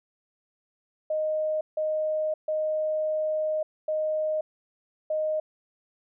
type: tone bursts at uneven times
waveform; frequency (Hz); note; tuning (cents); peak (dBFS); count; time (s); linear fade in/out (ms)
sine; 620; D#5; -6; -24; 5; 1.1-1.61 / 1.77-2.34 / 2.48-3.63 / 3.88-4.41 / 5.1-5.4; 5
effects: none